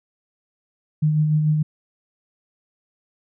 sine tone with tremolo, 153 Hz, D#3, 29 cents flat, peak -14 dBFS, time 1.02-1.63 s, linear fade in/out 10 ms, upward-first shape sine, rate 6.8 Hz, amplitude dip 35%, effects none

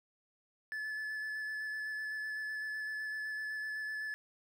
triangle tone with vibrato, 1729 Hz, A6, 31 cents flat, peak -35 dBFS, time 0.72-4.14 s, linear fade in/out 0 ms, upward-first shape square, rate 7.9 Hz, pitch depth 10 cents each way, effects none

